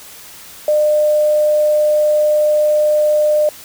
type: tone with quantisation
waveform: sine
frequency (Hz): 603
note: D5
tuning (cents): +46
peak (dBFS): -10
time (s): 0.68-3.49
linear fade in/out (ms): 2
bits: 6
effects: white hiss -37 dBFS RMS until 3.64 s